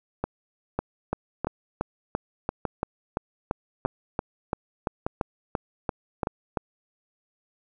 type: two click trains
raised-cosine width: 1 ms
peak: -11 / -12 dBFS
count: 18 / 6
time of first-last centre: 0.79-6.572 / 0.24-6.271 s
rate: 2.94 / 0.829 Hz
effects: none